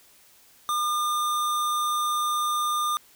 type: tone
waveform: square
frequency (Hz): 1206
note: D6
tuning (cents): +46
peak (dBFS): -24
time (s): 0.69-2.97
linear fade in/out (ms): 0
effects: white hiss -56 dBFS RMS until 3.15 s